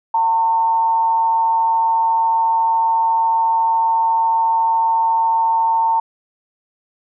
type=tone with amplitude modulation; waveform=sine; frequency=907 Hz; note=A#5; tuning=48 cents flat; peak=-11 dBFS; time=0.14-6 s; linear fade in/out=5 ms; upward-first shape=sine; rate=168 Hz; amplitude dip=40%; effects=none